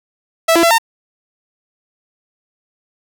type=tone with pitch steps; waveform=sawtooth; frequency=657 / 336.2 / 673 / 911 Hz; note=E5 / E4 / E5 / A#5; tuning=-6 / +34 / +36 / -40 cents; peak=-5 dBFS; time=0.48-0.784 s; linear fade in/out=10 ms; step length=76 ms; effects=none